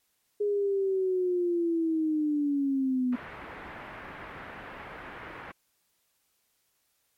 sine linear sweep, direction down, 415.3 to 245.6 Hz, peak -24 dBFS, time 0.4-3.16 s, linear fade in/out 10 ms
white low-pass noise, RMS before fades -43 dBFS, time 3.12-5.52 s, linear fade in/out 10 ms, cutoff 2000 Hz, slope 24 dB/octave
effects white hiss -73 dBFS RMS until 7.17 s + MP3 64 kbps

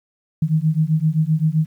sine beating tone pair, 153.4 / 161.1 Hz, D#3 / E3, -24 / -39 cents, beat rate 7.7 Hz, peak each -18 dBFS, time 0.42-1.66 s, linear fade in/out 5 ms, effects 9-bit

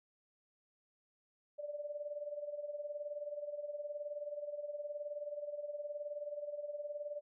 sine tone with tremolo, 587.3 Hz, D5, in tune, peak -37 dBFS, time 1.58-7.21 s, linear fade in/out 20 ms, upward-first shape sine, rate 19 Hz, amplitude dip 70%, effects none

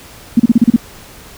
sine tone bursts, 233.1 Hz, A#3, in tune, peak -3 dBFS, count 7, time 0.37-0.763 s, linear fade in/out 5 ms, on 27 ms, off 34 ms, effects pink hiss -37 dBFS RMS until 1.37 s

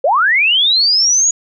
sine linear sweep, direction up, 493.9 to 6840 Hz, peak -9 dBFS, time 0.04-1.31 s, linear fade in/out 5 ms, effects none

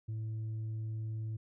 sine tone with tanh clipping, 110.1 Hz, A2, 2 cents sharp, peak -36 dBFS, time 0.08-1.37 s, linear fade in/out 10 ms, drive 2 dB, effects none

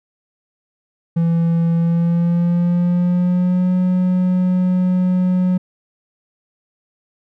triangle tone with pitch glide, 167.4 to 182.55 Hz, E3 to F#3, +27 to -23 cents, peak -11 dBFS, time 1.16-5.58 s, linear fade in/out 10 ms, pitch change +150 cents, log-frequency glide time 1.75-3.73 s, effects none

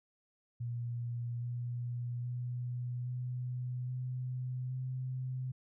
sine tone with pitch steps, 119.3 / 121.11 / 122.94 / 124.8 / 126.69 / 128.6 Hz, A#2 / B2 / B2 / B2 / B2 / C3, +41 / -33 / -7 / +19 / +45 / -30 cents, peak -35 dBFS, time 0.6-5.52 s, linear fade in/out 10 ms, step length 820 ms, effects none

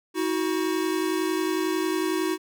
square tone pair together, 319 / 370 Hz, D#4 / F#4, +43 / 0 cents, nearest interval minor third, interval 257 cents, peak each -27 dBFS, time 0.14-2.38 s, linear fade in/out 50 ms, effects none

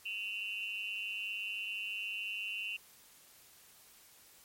sine tone with amplitude modulation, 2746 Hz, F7, 30 cents flat, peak -32 dBFS, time 0.05-2.77 s, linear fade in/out 10 ms, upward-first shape sine, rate 206 Hz, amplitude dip 100%, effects white hiss -60 dBFS RMS until 4.44 s + MP3 64 kbps

